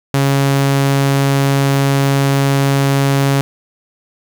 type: tone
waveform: sawtooth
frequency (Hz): 138.2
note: C#3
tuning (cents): -5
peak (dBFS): -7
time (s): 0.14-3.41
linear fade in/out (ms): 0
effects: 7-bit